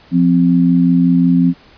sine tone pair together, 174.61 / 260.1 Hz, F3 / C4, 0 / -10 cents, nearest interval perfect fifth, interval 690 cents, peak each -11 dBFS, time 0.11-1.54 s, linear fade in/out 50 ms, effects pink hiss -45 dBFS RMS until 1.77 s + resampled to 11025 Hz

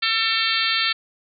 harmonic tone with a mistuned harmonic, 448.4 Hz, A4, 33 cents sharp, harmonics 3 / 4 / 5 / 6 / 7 / 8 / 9 / 10, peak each -27 / -27 / -27 / -27 / -27 / -27 / -27 / -27 dBFS, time 0.02-0.93 s, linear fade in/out 10 ms, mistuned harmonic 7, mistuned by +30 cents, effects none

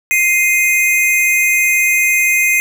square tone pair together, 2097 / 2489 Hz, C7 / D#7, +3 / 0 cents, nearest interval minor third, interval 297 cents, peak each -14 dBFS, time 0.11-2.6 s, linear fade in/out 0 ms, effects none

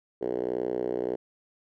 5% pulse tone with band-pass filter, 61.6 Hz, B1, 4 cents flat, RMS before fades -30 dBFS, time 0.21-1.16 s, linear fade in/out 10 ms, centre 410 Hz, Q 3.8, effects none

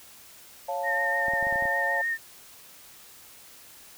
sine chord, Db augmented, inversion none, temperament equal, 554.4 / 698.5 / 880 Hz, Db5 / F5 / A5, 0 / 0 / 0 cents, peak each -32 dBFS, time 0.68-2.02 s, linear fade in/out 10 ms
sine tone with vibrato, 1832 Hz, A#6, 31 cents flat, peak -25 dBFS, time 0.83-2.18 s, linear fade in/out 50 ms, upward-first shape sine, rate 6.6 Hz, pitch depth 26 cents each way
clicks, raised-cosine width 3 ms, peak -28 dBFS, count 8, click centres 1.283 / 1.336 / 1.427 / 1.469 / 1.526 / 1.558 / 1.624 / 1.655 s
effects white hiss -50 dBFS RMS until 3.97 s

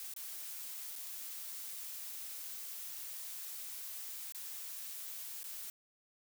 blue noise with dropouts, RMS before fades -45 dBFS, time 0-5.7 s, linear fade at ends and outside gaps 1 ms, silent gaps 0.138-0.163 / 0.956-0.96 / 4.323-4.347 / 5.432-5.441 s, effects none

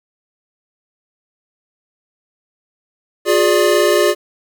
square chord, D diminished, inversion first, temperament equal with one note detuned, 357.4 / 415.3 / 587.3 Hz, F4 / Ab4 / D5, +40 / 0 / 0 cents, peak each -16 dBFS, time 3.25-4.15 s, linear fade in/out 50 ms, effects 8-bit

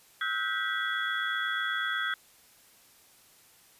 sine tone cluster, 1295 / 1461 / 1569 / 1954 / 3354 Hz, E6 / F#6 / G6 / B6 / G#7, -31 / -22 / +1 / -19 / +16 cents, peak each -35 / -36 / -32 / -36 / -36 dBFS, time 0.21-2.14 s, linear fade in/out 2 ms, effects white hiss -59 dBFS RMS until 3.79 s + resampled to 32000 Hz

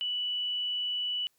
sine tone, 2960 Hz, F#7, in tune, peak -29 dBFS, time 0.01-1.27 s, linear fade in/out 0 ms, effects white hiss -72 dBFS RMS until 1.38 s

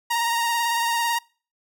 sawtooth tone with vibrato, 934 Hz, A#5, 3 cents sharp, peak -17 dBFS, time 0.1-1.19 s, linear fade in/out 10 ms, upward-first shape sine, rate 18 Hz, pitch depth 27 cents each way, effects noise-tail reverb RT60 0.4 s tail -26 dB re dry

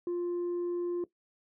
sine tone, 350.1 Hz, F4, 4 cents sharp, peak -27 dBFS, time 0.07-1.04 s, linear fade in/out 2 ms, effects noise-tail reverb RT60 0.1 s tail -17 dB re dry + tanh soft clip ceiling -29 dBFS

